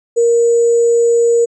sine tone with sample-and-hold, 468.2 Hz, A#4, 8 cents sharp, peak -8 dBFS, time 0.16-1.46 s, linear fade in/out 20 ms, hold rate 7350 Hz, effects resampled to 22050 Hz

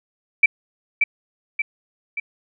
sine tone with echo, 2324 Hz, D7, 19 cents flat, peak -8 dBFS, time 0.43-0.46 s, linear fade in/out 5 ms, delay 580 ms, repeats 3, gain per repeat -5 dB, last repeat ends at 2.2 s, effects none

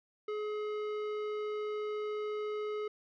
sine tone with tanh clipping, 423 Hz, G#4, 32 cents sharp, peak -36 dBFS, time 0.28-2.88 s, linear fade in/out 5 ms, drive 14 dB, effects none

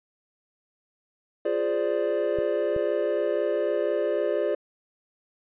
triangle chord, D half-diminished seventh, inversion first, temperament equal, 349.2 / 415.3 / 523.3 / 587.3 Hz, F4 / Ab4 / C5 / D5, 0 / 0 / 0 / 0 cents, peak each -28 / -26 / -28 / -25 dBFS, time 1.45-4.55 s, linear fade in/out 5 ms
clicks, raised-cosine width 5 ms, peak -25 dBFS, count 2, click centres 2.387 / 2.764 s
effects resampled to 8000 Hz

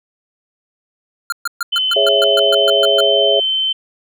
square tone bursts, 1396.9 Hz, F6, in tune, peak -17 dBFS, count 12, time 1.3-3.006 s, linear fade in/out 2 ms, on 23 ms, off 130 ms
sine tone with pitch glide, 3048 to 3082 Hz, G7 to G7, -49 to -30 cents, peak -14 dBFS, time 1.72-3.73 s, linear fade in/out 10 ms, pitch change +19 cents, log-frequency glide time 2.2-3.09 s
sine chord, C# minor, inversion second, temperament equal, 415.3 / 554.4 / 659.3 Hz, G#4 / C#5 / E5, 0 / 0 / 0 cents, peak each -17 / -16 / -16 dBFS, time 1.96-3.4 s, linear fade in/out 5 ms
effects none

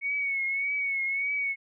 sine tone with vibrato, 2217 Hz, C#7, in tune, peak -26 dBFS, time 0.01-1.56 s, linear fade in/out 50 ms, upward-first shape triangle, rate 1.7 Hz, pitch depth 58 cents each way, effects none

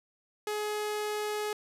sawtooth tone, 421.3 Hz, G#4, 25 cents sharp, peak -27 dBFS, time 0.47-1.53 s, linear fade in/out 2 ms, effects resampled to 32000 Hz + 11-bit

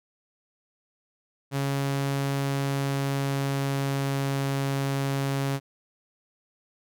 sawtooth tone with pitch glide, 138.59 to 137.63 Hz, C#3 to C#3, 0 to -12 cents, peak -21 dBFS, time 1.51-5.6 s, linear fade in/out 50 ms, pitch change -12 cents, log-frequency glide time 2.49-4.49 s, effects none

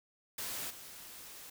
white noise with level steps, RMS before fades -40 / -50 dBFS, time 0.38-1.5 s, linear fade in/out 5 ms, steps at 0.69 s, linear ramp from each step 20 ms, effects none

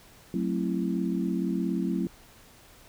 sine chord, F# half-diminished seventh, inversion none, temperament just, 185 / 222 / 266.4 / 333 Hz, F#3 / A3 / C4 / E4, 0 / +16 / +31 / +18 cents, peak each -29 / -32 / -32 / -32 dBFS, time 0.34-2.07 s, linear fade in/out 2 ms, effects pink hiss -54 dBFS RMS until 2.88 s

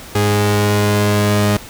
sawtooth tone pair together, 103.29 / 206.7 Hz, G#2 / G#3, -9 / -8 cents, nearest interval octave, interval 1201 cents, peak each -10 dBFS, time 0.15-1.57 s, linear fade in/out 5 ms, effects pink hiss -35 dBFS RMS until 1.69 s

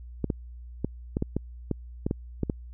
clicks, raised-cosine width 3 ms, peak -13 dBFS, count 11, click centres 0.243 / 0.302 / 0.846 / 1.169 / 1.224 / 1.366 / 1.713 / 2.065 / 2.111 / 2.433 / 2.498 s, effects added 60 Hz sine -40 dBFS peak until 2.73 s

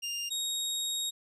25% pulse tone pair in turn, 2804 / 3760 Hz, F7 / A#7, +6 / +14 cents, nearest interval perfect fourth, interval 508 cents, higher second, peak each -29 / -27 dBFS, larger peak second, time 0.02-0.3 / 0.3-1.11 s, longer second, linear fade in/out 20 ms, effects resampled to 32000 Hz

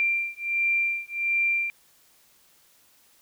sine beating tone pair, 2369 / 2370.4 Hz, D7 / D7, +14 / +15 cents, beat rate 1.4 Hz, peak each -26 dBFS, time 0-1.7 s, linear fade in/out 0 ms, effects white hiss -60 dBFS RMS until 3.21 s

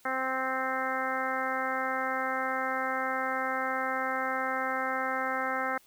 harmonic tone, 261.6 Hz, C4, in tune, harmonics 1 / 2 / 3 / 4 / 5 / 6 / 7 / 8, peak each -40 / -36 / -35 / -38 / -34 / -36 / -38 / -40 dBFS, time 0.05-5.78 s, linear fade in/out 5 ms, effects white hiss -61 dBFS RMS until 5.86 s

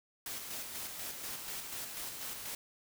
white noise with tremolo, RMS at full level -41 dBFS, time 0.26-2.55 s, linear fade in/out 2 ms, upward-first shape square, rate 4.1 Hz, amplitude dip 35%, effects none

